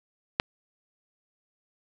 click, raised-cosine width 0.3 ms, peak -5 dBFS, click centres 0.399 s, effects none

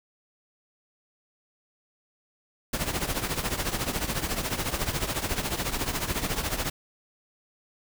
pink noise with tremolo, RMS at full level -26 dBFS, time 2.73-6.7 s, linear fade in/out 5 ms, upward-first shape triangle, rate 14 Hz, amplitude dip 80%, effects none

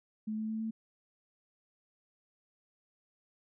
sine tone with pitch steps, 216.1 / 218.1 / 220.1 / 222.2 Hz, A3 / A3 / A3 / A3, -31 / -15 / +1 / +17 cents, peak -33 dBFS, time 0.27-0.71 s, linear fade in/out 10 ms, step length 110 ms, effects none

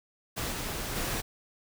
pink noise with level steps, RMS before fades -33 / -35 / -32 dBFS, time 0.36-1.22 s, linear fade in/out 20 ms, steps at 0.51 / 0.95 s, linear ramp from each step 20 ms, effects none

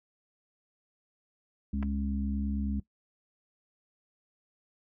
harmonic tone, 69.1 Hz, C#2, 5 cents flat, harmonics 1 / 3 / 4, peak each -32 / -32 / -40 dBFS, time 1.73-2.8 s, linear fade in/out 5 ms
clicks, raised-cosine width 0.5 ms, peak -27 dBFS, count 2, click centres 1.827 / 1.83 s
effects noise-tail reverb RT60 0.1 s tail -18 dB re dry

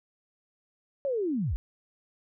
sine linear sweep, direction down, 572 to 39.08 Hz, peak -26 dBFS, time 1.05-1.56 s, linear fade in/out 0 ms, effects none

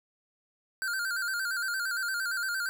square tone with vibrato, 1480 Hz, F#6, in tune, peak -30 dBFS, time 0.82-2.69 s, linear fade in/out 0 ms, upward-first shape square, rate 8.7 Hz, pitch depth 78 cents each way, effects none

